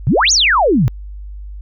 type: exponential two-way sweep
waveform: sine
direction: up then down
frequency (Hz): 106.2 to 7040 to 106.2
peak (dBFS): -9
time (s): 0.07-0.88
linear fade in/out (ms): 0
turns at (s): 0.32
effects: added 50 Hz sine -27 dBFS peak until 1.61 s